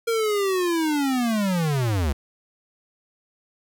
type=linear sweep; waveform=square; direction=down; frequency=466.2 to 65.41 Hz; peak=-21 dBFS; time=0.07-2.13 s; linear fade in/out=10 ms; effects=none